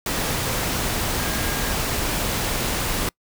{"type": "tone in noise", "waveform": "sine", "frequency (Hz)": 1625, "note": "G#6", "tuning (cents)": -38, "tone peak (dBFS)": -34, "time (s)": [1.19, 1.74], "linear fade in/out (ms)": 2, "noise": "pink", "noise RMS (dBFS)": -24, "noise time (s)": [0.06, 3.09], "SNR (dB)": -13, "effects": ["noise-tail reverb RT60 0.1 s tail -26 dB re dry"]}